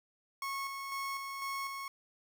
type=tone with tremolo; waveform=30% pulse; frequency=1096 Hz; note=C#6; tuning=20 cents flat; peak=-33 dBFS; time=0.42-1.88 s; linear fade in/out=2 ms; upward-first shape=square; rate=2 Hz; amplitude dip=35%; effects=none